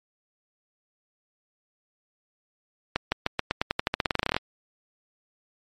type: accelerating click train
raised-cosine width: 0.3 ms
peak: -7 dBFS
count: 21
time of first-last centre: 2.96-4.365 s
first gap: 160 ms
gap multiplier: 0.9
effects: MP3 64 kbps